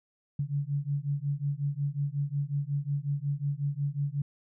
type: beating tone pair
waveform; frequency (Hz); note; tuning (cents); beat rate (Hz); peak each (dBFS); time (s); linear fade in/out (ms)
sine; 140 / 145.5; C#3 / D3; +18 / -16; 5.5; -31; 0.39-4.22; 5
effects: none